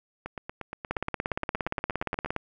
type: two click trains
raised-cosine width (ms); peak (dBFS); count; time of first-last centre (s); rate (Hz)
0.5; -20 / -13; 18 / 26; 0.26-2.26 / 0.91-2.363; 8.5 / 17.2
effects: none